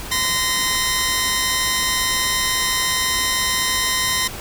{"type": "tone pair together", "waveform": "10% pulse", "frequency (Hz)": [1028, 1864.7], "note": ["C6", "A#6"], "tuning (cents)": [-31, 0], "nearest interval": "minor seventh", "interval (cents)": 1031, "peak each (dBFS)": -12, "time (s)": [0.11, 4.28], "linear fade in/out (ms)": 10, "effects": ["added 50 Hz sine -41 dBFS peak until 4.4 s", "pink hiss -32 dBFS RMS until 4.4 s"]}